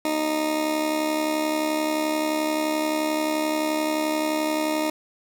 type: tone with amplitude modulation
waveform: 20% pulse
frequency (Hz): 309.3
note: D#4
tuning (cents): -10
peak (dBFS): -15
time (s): 0.05-4.9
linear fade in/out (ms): 2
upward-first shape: sine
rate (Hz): 71.5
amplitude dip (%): 50
effects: none